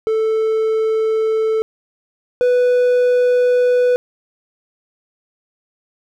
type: tone pair in turn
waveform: triangle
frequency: 440.6 / 494.6 Hz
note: A4 / B4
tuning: +2 / +3 cents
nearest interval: major second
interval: 201 cents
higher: second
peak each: -12 / -9 dBFS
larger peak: second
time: 0.07-1.62 / 2.41-3.96 s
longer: neither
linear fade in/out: 0 ms
effects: none